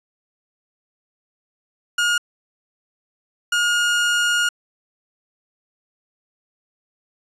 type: tone bursts at uneven times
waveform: 30% pulse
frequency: 1428 Hz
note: F6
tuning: 38 cents sharp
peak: -14 dBFS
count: 2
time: 1.98-2.18 / 3.52-4.49 s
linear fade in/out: 5 ms
effects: resampled to 24000 Hz + 9-bit